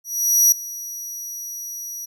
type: tone with ADSR envelope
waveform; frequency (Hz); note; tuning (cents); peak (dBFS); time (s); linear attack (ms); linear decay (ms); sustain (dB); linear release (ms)
sawtooth; 5800; F#8; -35; -8; 0.04-2.06; 480; 3; -19; 15
effects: none